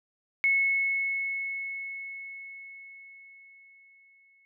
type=tone with exponential decay; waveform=sine; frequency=2194 Hz; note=C#7; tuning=18 cents flat; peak=-20 dBFS; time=0.44-4.45 s; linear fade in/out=0 ms; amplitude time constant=870 ms; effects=none